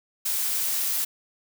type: noise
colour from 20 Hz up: blue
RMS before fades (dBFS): -26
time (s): 0.25-1.05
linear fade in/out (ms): 10
effects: none